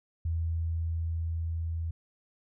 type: tone with level ramp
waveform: sine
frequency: 82.41 Hz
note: E2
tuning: in tune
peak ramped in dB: -27 to -30 dBFS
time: 0.25-1.91 s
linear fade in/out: 5 ms
effects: none